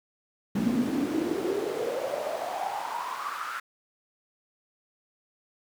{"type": "noise with high-pass filter sweep", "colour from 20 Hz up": "brown", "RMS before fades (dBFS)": -30, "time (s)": [0.55, 3.6], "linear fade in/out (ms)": 5, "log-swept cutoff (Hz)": [210, 1400], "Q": 7.1, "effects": []}